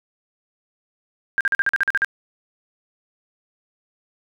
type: tone bursts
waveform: sine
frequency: 1600 Hz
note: G6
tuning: 35 cents sharp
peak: -15 dBFS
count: 10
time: 1.38-2.046 s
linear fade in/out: 0 ms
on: 27 ms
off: 44 ms
effects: none